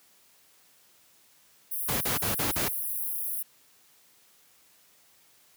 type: high-pass noise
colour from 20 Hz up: white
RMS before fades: -32 dBFS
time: 1.71-3.43 s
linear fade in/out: 10 ms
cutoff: 9700 Hz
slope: 96 dB/octave
type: noise bursts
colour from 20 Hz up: pink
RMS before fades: -29 dBFS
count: 5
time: 1.88-2.686 s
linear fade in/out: 10 ms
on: 130 ms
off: 39 ms
effects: white hiss -61 dBFS RMS until 5.56 s + high-pass 80 Hz 12 dB/octave